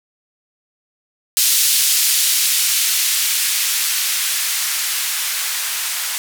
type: noise with band-pass filter sweep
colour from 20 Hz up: violet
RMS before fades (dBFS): -18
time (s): 1.37-6.18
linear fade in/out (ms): 0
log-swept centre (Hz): 3500 to 1200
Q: 0.79
effects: none